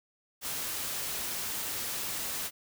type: noise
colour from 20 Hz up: white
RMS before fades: -35 dBFS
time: 0.41-2.51 s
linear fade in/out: 50 ms
effects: none